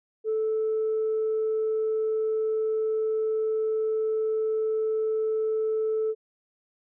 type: tone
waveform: sine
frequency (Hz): 437.8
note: A4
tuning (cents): -9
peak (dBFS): -22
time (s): 0.24-6.15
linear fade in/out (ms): 50
effects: tanh soft clip ceiling -20 dBFS